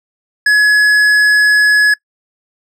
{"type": "tone with tanh clipping", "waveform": "sine", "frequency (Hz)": 1692, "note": "G#6", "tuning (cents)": 32, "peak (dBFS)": -8, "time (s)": [0.46, 1.94], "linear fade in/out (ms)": 5, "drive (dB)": 10, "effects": ["noise-tail reverb RT60 0.1 s tail -24 dB re dry"]}